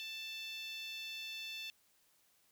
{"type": "tone with high-pass filter", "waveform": "10% pulse", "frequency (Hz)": 883, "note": "A5", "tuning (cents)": 6, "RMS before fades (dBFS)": -45, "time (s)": [0, 1.7], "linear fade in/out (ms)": 0, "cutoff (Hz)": 3000, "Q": 9.7, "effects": ["white hiss -72 dBFS RMS until 2.51 s"]}